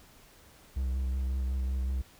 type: tone with vibrato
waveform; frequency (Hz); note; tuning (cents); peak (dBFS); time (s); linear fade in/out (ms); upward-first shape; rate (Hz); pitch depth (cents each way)
triangle; 65; C2; -11; -26; 0.76-2.02; 10; sine; 5.4; 28
effects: pink hiss -57 dBFS RMS until 2.19 s